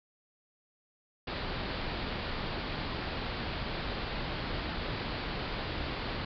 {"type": "low-pass noise", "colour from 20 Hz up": "pink", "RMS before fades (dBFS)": -36, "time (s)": [1.27, 6.25], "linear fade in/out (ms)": 5, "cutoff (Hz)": 4800, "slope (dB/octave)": 96, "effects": []}